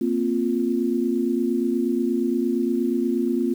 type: chord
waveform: sine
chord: Bb suspended second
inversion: none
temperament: equal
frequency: 233.1 / 261.6 / 349.2 Hz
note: Bb3 / C4 / F4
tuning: 0 / 0 / 0 cents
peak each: -24 dBFS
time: 0.01-3.54 s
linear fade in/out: 5 ms
effects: 8-bit